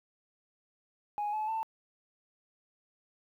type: tone with pitch steps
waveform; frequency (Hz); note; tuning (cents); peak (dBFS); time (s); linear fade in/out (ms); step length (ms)
sine; 830.6 / 859.4 / 889.2; G#5 / A5 / A5; 0 / -41 / +18; -29; 1.18-1.63; 0; 150
effects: tanh soft clip ceiling -28 dBFS + 11-bit